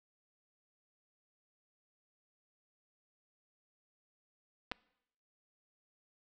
clicks, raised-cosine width 0.3 ms, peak -21 dBFS, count 2, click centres 4.715 / 4.719 s, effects noise-tail reverb RT60 0.8 s tail -24 dB re dry

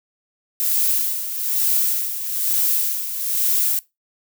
violet noise with tremolo, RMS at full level -18 dBFS, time 0.6-3.79 s, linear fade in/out 0 ms, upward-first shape sine, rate 1.1 Hz, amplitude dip 65%, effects noise-tail reverb RT60 0.2 s tail -20 dB re dry

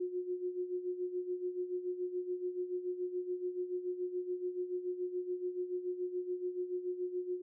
sine tone with tremolo, 361.1 Hz, F#4, 42 cents flat, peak -32 dBFS, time 0-7.42 s, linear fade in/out 10 ms, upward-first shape sine, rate 7 Hz, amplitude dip 70%, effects none

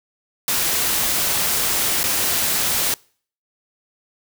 white noise with dropouts, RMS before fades -20 dBFS, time 0.48-2.94 s, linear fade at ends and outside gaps 1 ms, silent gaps 2.032-2.039 s, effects noise-tail reverb RT60 0.5 s tail -26 dB re dry

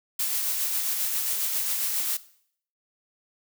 blue noise with tremolo, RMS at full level -26 dBFS, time 0.19-2.17 s, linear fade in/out 5 ms, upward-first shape sine, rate 7.4 Hz, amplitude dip 30%, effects noise-tail reverb RT60 0.6 s tail -17 dB re dry

